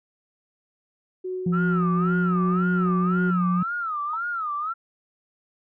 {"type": "tone with tremolo", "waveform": "sine", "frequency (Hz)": 369.5, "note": "F#4", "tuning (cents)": -2, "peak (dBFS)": -26, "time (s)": [1.24, 3.31], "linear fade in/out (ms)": 10, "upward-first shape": "triangle", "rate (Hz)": 2.6, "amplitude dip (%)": 40}
{"type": "tone with pitch glide", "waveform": "sine", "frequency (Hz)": [174.61, 179.31], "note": ["F3", "F3"], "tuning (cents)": [0, 46], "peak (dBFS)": -19, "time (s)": [1.46, 3.63], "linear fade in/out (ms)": 5, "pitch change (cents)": 46, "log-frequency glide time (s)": [2.05, 2.42]}
{"type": "tone with vibrato", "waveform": "sine", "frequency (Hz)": 1291, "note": "E6", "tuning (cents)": -37, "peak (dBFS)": -25, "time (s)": [1.52, 4.74], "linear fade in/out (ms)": 20, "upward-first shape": "sine", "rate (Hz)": 1.9, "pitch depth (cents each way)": 180}
{"type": "tone with exponential decay", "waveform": "sine", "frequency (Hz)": 932.3, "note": "A#5", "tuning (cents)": 0, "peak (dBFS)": -28, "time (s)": [4.13, 4.22], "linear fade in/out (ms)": 5, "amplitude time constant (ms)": 19}
{"effects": ["tanh soft clip ceiling -13 dBFS"]}